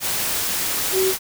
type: tone in noise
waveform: sine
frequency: 378.4 Hz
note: F#4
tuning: 39 cents sharp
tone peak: -17 dBFS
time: 0.92-1.14 s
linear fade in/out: 50 ms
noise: white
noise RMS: -23 dBFS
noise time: 0-1.19 s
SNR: +3 dB
effects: none